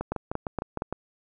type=two click trains; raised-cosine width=1 ms; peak=-16 / -14 dBFS; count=7 / 4; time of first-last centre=0.01-0.926 / 0.12-0.821 s; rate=6.55 / 4.28 Hz; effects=none